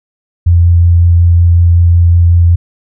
sine tone with vibrato, 85.9 Hz, F2, 28 cents flat, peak -3 dBFS, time 0.46-2.56 s, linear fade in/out 10 ms, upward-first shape sine, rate 5.4 Hz, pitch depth 10 cents each way, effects none

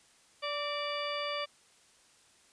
harmonic tone with a mistuned harmonic, 582 Hz, D5, 16 cents flat, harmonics 1 / 2 / 3 / 4 / 5 / 6 / 8, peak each -37 / -38 / -45 / -41 / -42 / -43 / -44 dBFS, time 0.42-1.46 s, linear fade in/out 20 ms, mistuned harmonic 3, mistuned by +60 cents, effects white hiss -63 dBFS RMS until 2.52 s + resampled to 22050 Hz

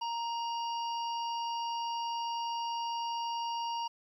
harmonic tone with a mistuned harmonic, 932.3 Hz, A#5, in tune, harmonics 1 / 3 / 5 / 6, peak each -33 / -43 / -47 / -49 dBFS, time 0.01-3.88 s, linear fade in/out 10 ms, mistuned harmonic 3, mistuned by +28 cents, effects 11-bit

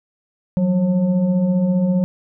sine tone with frequency modulation, 185 Hz, F#3, in tune, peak -14 dBFS, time 0.57-2.04 s, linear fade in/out 0 ms, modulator 355 Hz, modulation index 0.58, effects none

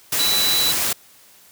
sine tone in noise, 3958 Hz, B7, 3 cents sharp, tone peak -18 dBFS, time 0.19-0.72 s, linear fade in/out 5 ms, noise white, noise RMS -21 dBFS, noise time 0.12-0.93 s, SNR 0 dB, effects white hiss -50 dBFS RMS until 1.51 s + high-pass 60 Hz 12 dB/octave

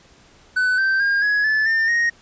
triangle tone with pitch steps, 1502 / 1557.7 / 1615.4 / 1675.3 / 1737.3 / 1801.7 / 1868.5 Hz, F#6 / G6 / G#6 / G#6 / A6 / A6 / A#6, +26 / -11 / -48 / +15 / -22 / +41 / +4 cents, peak -14 dBFS, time 0.56-2.1 s, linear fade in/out 10 ms, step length 220 ms, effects pink hiss -51 dBFS RMS until 2.21 s + resampled to 16000 Hz

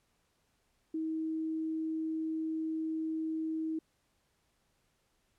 sine tone, 318.6 Hz, D#4, 41 cents sharp, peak -32 dBFS, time 0.94-3.79 s, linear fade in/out 5 ms, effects pink hiss -75 dBFS RMS until 5.38 s + low-pass 12000 Hz 12 dB/octave

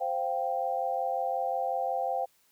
sine chord, C suspended fourth, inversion none, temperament equal, 523.3 / 698.5 / 784 Hz, C5 / F5 / G5, 0 / 0 / 0 cents, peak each -33 / -32 / -31 dBFS, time 0-2.26 s, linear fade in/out 20 ms, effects white hiss -67 dBFS RMS until 2.51 s

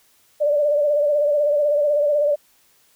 sine tone with vibrato, 587 Hz, D5, 1 cent flat, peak -15 dBFS, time 0.4-2.36 s, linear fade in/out 20 ms, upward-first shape sine, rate 16 Hz, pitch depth 51 cents each way, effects white hiss -58 dBFS RMS until 2.95 s

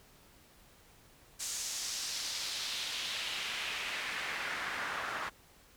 pink noise with band-pass filter sweep, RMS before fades -38 dBFS, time 1.39-5.3 s, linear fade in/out 20 ms, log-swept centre 7100 to 1300 Hz, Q 1.7, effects pink hiss -61 dBFS RMS until 5.76 s

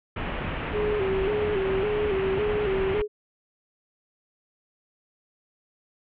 pink low-pass noise, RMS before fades -31 dBFS, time 0.16-3.02 s, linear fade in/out 5 ms, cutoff 3000 Hz, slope 48 dB/octave
sine tone with vibrato, 402 Hz, G4, 44 cents sharp, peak -23 dBFS, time 0.72-3.08 s, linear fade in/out 50 ms, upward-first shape square, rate 1.8 Hz, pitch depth 78 cents each way
effects none

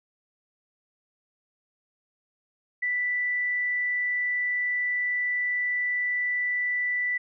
sine tone, 1975.5 Hz, B6, in tune, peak -24 dBFS, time 2.82-7.18 s, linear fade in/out 10 ms, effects none

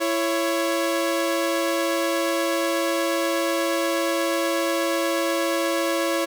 sawtooth tone pair together, 334.3 / 554.4 Hz, E4 / C#5, +24 / 0 cents, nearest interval major sixth, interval 876 cents, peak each -20 dBFS, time 0-6.26 s, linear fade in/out 20 ms, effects none

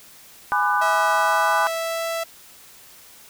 sine chord, G# half-diminished seventh, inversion none, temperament just, 830.6 / 996.7 / 1196.1 / 1495.1 Hz, G#5 / B5 / D6 / F#6, 0 / +16 / +31 / +18 cents, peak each -23 dBFS, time 0.52-1.67 s, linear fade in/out 0 ms
sawtooth tone with pitch glide, 649 to 662.3 Hz, E5 to E5, -27 to +8 cents, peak -20 dBFS, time 0.81-2.24 s, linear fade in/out 10 ms, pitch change +35 cents, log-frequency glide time 1.1-2.06 s
effects white hiss -47 dBFS RMS until 3.29 s

